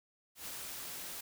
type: noise with ADSR envelope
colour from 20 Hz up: white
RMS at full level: -42 dBFS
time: 0.35-1.21 s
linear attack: 130 ms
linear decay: 4 ms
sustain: -2 dB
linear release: 6 ms
effects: none